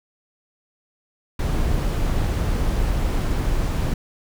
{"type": "noise", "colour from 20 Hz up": "brown", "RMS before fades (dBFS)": -21, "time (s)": [1.39, 3.94], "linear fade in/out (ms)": 5, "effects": []}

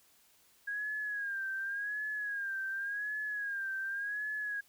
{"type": "tone with vibrato", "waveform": "sine", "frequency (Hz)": 1634, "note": "G#6", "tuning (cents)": -29, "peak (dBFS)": -34, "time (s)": [0.67, 4.61], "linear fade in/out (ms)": 10, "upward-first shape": "sine", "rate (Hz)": 0.89, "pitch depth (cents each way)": 79, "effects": ["white hiss -66 dBFS RMS until 4.68 s"]}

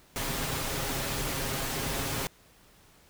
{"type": "noise with comb filter", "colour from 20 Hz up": "pink", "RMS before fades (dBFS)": -32, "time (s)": [0.16, 2.27], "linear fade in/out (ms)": 0, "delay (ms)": 7.4, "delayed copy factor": 0.5, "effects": ["pink hiss -59 dBFS RMS until 3.09 s"]}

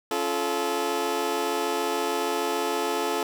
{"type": "chord", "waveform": "20% pulse", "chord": "Db augmented", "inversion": "none", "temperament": "just", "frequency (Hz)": [277.2, 346.5, 433.1], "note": ["Db4", "F4", "A4"], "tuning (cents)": [0, -14, -27], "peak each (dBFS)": [-28, -25, -22], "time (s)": [0.11, 3.23], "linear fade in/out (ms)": 2, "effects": []}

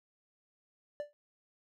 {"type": "tone with exponential decay", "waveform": "triangle", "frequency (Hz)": 587, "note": "D5", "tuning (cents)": -1, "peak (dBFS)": -30, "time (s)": [1, 1.13], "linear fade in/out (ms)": 0, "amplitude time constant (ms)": 27, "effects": []}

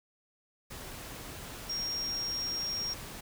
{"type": "tone in noise", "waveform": "sine", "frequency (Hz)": 5580, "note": "F8", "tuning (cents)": -2, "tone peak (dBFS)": -32, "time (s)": [1.69, 2.94], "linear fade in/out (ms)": 10, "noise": "pink", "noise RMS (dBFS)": -44, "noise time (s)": [0.7, 3.21], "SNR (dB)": 9, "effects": []}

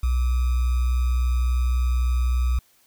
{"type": "tone with sample-and-hold", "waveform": "sine", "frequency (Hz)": 61.8, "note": "B1", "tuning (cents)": 2, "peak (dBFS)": -18, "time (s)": [0.03, 2.59], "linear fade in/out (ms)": 5, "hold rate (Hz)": 1225, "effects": ["white hiss -60 dBFS RMS until 2.86 s"]}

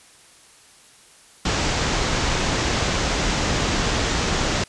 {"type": "low-pass noise", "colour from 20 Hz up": "pink", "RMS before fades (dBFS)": -22, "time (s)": [1.45, 4.64], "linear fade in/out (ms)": 5, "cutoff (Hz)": 7300, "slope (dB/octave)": 48, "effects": ["white hiss -50 dBFS RMS until 4.68 s", "resampled to 24000 Hz"]}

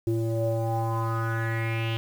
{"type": "tone with low-pass filter sweep", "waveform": "square", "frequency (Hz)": 113.4, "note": "A#2", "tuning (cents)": -47, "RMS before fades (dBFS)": -27, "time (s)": [0.07, 1.97], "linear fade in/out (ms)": 0, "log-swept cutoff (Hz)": [370, 3100], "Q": 6, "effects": ["8-bit"]}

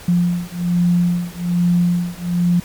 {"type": "beating tone pair", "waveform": "sine", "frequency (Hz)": [174.61, 175.81], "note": ["F3", "F3"], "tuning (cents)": [0, 12], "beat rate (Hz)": 1.2, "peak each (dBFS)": -17, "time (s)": [0.08, 2.6], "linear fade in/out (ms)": 5, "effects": ["pink hiss -38 dBFS RMS until 2.64 s", "MP3 96 kbps"]}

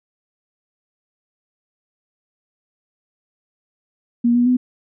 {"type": "tone with pitch steps", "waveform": "sine", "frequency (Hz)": [237.7, 242.5, 250.4], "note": ["A#3", "B3", "B3"], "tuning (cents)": [34, -31, 24], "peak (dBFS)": -12, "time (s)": [4.24, 4.57], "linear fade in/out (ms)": 10, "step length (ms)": 110, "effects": []}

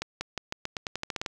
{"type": "accelerating click train", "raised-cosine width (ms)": 0.2, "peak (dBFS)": -14, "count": 13, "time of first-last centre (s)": [0.02, 1.262], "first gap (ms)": 190, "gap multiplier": 0.88, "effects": []}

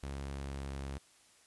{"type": "tone with pitch glide", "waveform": "sawtooth", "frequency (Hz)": [69, 68.4], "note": ["C#2", "C#2"], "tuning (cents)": [-7, -23], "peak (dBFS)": -35, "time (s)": [0.03, 0.98], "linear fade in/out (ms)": 0, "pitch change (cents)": -16, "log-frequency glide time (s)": [0.34, 0.75], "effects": ["white hiss -64 dBFS RMS until 1.46 s", "resampled to 24000 Hz"]}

